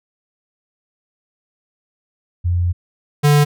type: tone pair in turn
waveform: sine / square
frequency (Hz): 87.8 / 146.56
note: F2 / D3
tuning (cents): +10 / -3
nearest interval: major sixth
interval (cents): 887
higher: second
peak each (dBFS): -14 / -10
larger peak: second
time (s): 2.44-2.73 / 3.23-3.45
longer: first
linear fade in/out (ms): 20
effects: none